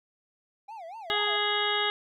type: tone with vibrato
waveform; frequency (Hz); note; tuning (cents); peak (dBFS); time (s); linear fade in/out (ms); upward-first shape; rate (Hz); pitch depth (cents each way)
triangle; 772; G5; -27; -37; 0.68-1.37; 10; sine; 4.2; 290
type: harmonic tone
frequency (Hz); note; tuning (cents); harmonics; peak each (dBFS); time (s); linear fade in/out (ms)
415.3; G#4; 0; 1 / 2 / 3 / 4 / 5 / 7 / 8 / 9; -33 / -33 / -33 / -33 / -33 / -33 / -33 / -33; 1.1-1.9; 0
effects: none